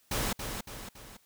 pink noise with echo, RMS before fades -31 dBFS, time 0.11-0.33 s, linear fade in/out 5 ms, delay 280 ms, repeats 3, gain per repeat -6 dB, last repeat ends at 1.17 s, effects white hiss -66 dBFS RMS until 1.25 s

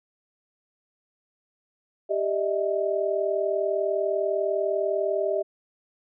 sine tone cluster, 393.4 / 605 / 645 Hz, G4 / D#5 / E5, +6 / -49 / -38 cents, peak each -27 dBFS, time 2.09-5.43 s, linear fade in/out 20 ms, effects none

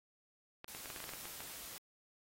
clicks, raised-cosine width 0.3 ms, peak -30 dBFS, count 11, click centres 0.644 / 0.749 / 0.858 / 0.902 / 0.962 / 1.003 / 1.041 / 1.092 / 1.136 / 1.255 / 1.405 s
white noise, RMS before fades -49 dBFS, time 0.68-1.78 s, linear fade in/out 0 ms
effects AAC 48 kbps

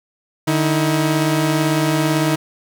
sawtooth tone pair together, 151.02 / 320 Hz, D3 / D#4, +49 / +49 cents, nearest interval octave + minor second, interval 1300 cents, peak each -14 dBFS, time 0.47-2.36 s, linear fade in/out 10 ms, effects none

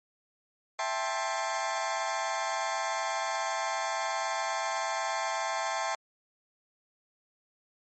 sawtooth chord, A minor seventh, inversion second, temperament just, 660 / 792 / 880 / 1056 Hz, E5 / G5 / A5 / C6, +2 / +18 / 0 / +16 cents, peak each -31 dBFS, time 0.79-5.95 s, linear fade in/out 2 ms, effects MP3 32 kbps

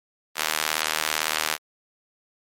sawtooth tone with high-pass filter, 77.8 Hz, D#2, in tune, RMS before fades -26 dBFS, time 0.35-1.58 s, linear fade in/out 50 ms, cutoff 1300 Hz, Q 0.6, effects MP3 64 kbps

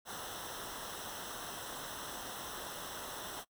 pink noise with comb filter, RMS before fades -44 dBFS, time 0.05-3.45 s, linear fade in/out 50 ms, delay 0.43 ms, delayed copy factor -0.8, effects noise-tail reverb RT60 0.1 s tail -22 dB re dry

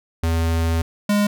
square tone pair in turn, 82.41 / 205.7 Hz, E2 / G#3, 0 / -16 cents, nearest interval octave + major third, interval 1584 cents, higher second, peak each -18 / -16 dBFS, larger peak second, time 0.23-0.82 / 1.09-1.27 s, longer first, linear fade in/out 5 ms, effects none

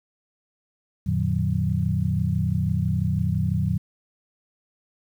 sine tone cluster, 87.8 / 113.8 / 150 / 182.1 Hz, F2 / A#2 / D3 / F#3, +10 / -41 / +37 / -27 cents, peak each -26 dBFS, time 1.06-3.78 s, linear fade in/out 10 ms, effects 9-bit

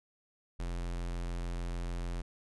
square tone, 43.38 Hz, F1, 11 cents flat, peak -35 dBFS, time 0.59-2.22 s, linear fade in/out 10 ms, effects resampled to 24000 Hz

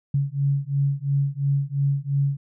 sine beating tone pair, 138.59 / 141.49 Hz, C#3 / C#3, 0 / +36 cents, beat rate 2.9 Hz, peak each -23 dBFS, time 0.14-2.37 s, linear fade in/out 5 ms, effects none

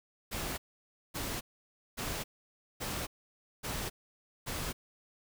pink noise bursts, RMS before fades -37 dBFS, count 6, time 0.31-4.73 s, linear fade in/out 20 ms, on 270 ms, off 560 ms, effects none

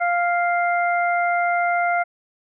harmonic tone, 698.5 Hz, F5, in tune, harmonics 1 / 2 / 3, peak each -19 / -24 / -26 dBFS, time 0-2.04 s, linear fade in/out 20 ms, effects none

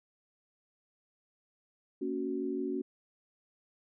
sine chord, F# major, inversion first, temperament just, 231.2 / 277.5 / 370 Hz, A#3 / C#4 / F#4, -14 / +2 / 0 cents, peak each -39 / -35 / -35 dBFS, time 2.01-2.82 s, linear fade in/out 10 ms, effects none

